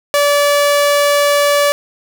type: tone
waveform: sawtooth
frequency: 577 Hz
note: D5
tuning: 31 cents flat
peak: -6 dBFS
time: 0.14-1.72 s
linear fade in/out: 0 ms
effects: 7-bit